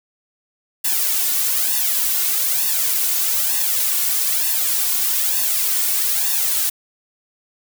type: noise with flanger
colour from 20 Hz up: blue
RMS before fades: -19 dBFS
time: 0.84-6.7 s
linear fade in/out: 10 ms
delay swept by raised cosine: 1.1 to 2.8 ms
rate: 1.1 Hz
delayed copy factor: +0.9
effects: none